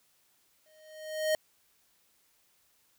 square tone with exponential growth, 622.3 Hz, D#5, in tune, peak -24 dBFS, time 0.66-1.35 s, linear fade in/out 1 ms, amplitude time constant 150 ms, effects white hiss -69 dBFS RMS until 2.98 s

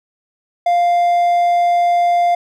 triangle tone, 698.5 Hz, F5, in tune, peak -9 dBFS, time 0.66-2.35 s, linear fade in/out 5 ms, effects none

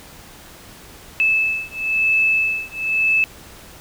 sine beating tone pair, 2616 / 2617 Hz, E7 / E7, -14 / -13 cents, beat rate 1 Hz, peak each -19 dBFS, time 1.2-3.24 s, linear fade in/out 0 ms, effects pink hiss -42 dBFS RMS until 3.8 s

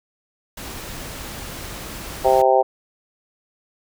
pink noise, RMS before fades -33 dBFS, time 0.57-2.42 s, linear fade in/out 5 ms
harmonic tone, 130.7 Hz, C3, 1 cent flat, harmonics 3 / 4 / 5 / 6 / 7, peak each -20 / -17 / -19 / -17 / -24 dBFS, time 2.24-2.63 s, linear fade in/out 20 ms
effects none

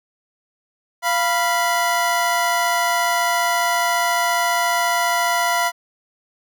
25% pulse tone pair together, 693 / 982.2 Hz, F5 / B5, -14 / -10 cents, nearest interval tritone, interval 604 cents, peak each -16 dBFS, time 1.02-5.72 s, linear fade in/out 50 ms, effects none

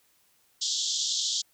pink band-pass noise, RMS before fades -29 dBFS, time 0.61-1.42 s, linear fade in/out 10 ms, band 3200 to 7400 Hz, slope 96 dB/octave, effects white hiss -66 dBFS RMS until 1.53 s

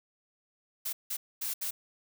blue noise bursts at uneven times, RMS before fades -34 dBFS, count 4, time 0.85-0.93 / 1.1-1.17 / 1.41-1.54 / 1.61-1.71 s, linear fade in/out 10 ms, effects none

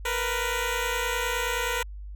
10% pulse tone pair together, 466.2 / 495.8 Hz, A#4 / B4, 0 / +7 cents, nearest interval minor second, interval 107 cents, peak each -21 / -20 dBFS, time 0.05-1.83 s, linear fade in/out 5 ms, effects added 50 Hz sine -36 dBFS peak until 2.15 s

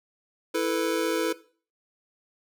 square chord, E suspended fourth, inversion none, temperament just, 329.6 / 439.5 / 494.4 Hz, E4 / A4 / B4, 0 / -2 / +2 cents, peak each -29 dBFS, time 0.54-1.33 s, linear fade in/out 10 ms, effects noise-tail reverb RT60 0.4 s tail -17 dB re dry

